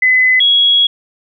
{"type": "tone pair in turn", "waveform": "sine", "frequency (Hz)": [2021, 3327], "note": ["B6", "G#7"], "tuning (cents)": [39, 2], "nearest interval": "major sixth", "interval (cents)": 863, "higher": "second", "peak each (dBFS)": [-7, -7], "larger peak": "neither", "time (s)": [[0.02, 0.4], [0.4, 0.87]], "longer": "second", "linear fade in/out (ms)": 5, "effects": []}